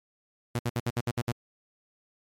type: tone bursts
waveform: sawtooth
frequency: 119.4 Hz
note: A#2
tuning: 42 cents sharp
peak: -22 dBFS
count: 8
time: 0.55-1.319 s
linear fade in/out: 5 ms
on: 41 ms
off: 63 ms
effects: MP3 64 kbps